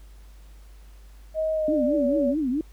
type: tone with pitch glide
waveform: sine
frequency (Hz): 631 to 568.7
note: D#5 to C#5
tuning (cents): +24 to +44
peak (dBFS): -22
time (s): 1.34-2.35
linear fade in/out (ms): 50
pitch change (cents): -180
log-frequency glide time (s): 1.54-2.1
type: tone with vibrato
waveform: sine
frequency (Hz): 279.1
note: C#4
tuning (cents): +12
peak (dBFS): -22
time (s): 1.68-2.61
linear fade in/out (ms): 2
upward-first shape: triangle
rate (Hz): 4.6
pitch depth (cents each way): 270
effects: added 50 Hz sine -44 dBFS peak until 2.72 s + pink hiss -59 dBFS RMS until 2.72 s